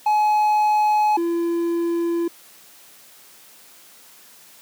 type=tone pair in turn; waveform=triangle; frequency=847 / 339.3 Hz; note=G#5 / F4; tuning=+34 / -50 cents; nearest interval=octave + major third; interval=1584 cents; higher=first; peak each=-13 / -17 dBFS; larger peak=first; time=0.06-1.17 / 1.17-2.28 s; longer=neither; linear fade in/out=5 ms; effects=white hiss -48 dBFS RMS until 4.61 s + high-pass 150 Hz 12 dB/octave